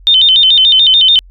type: tone with vibrato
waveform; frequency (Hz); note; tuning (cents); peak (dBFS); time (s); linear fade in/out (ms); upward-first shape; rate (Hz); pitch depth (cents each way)
sine; 3337; G#7; +8; -4; 0.07-1.19; 0; square; 6.9; 150
effects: added 44 Hz sine -35 dBFS peak until 1.3 s + AAC 64 kbps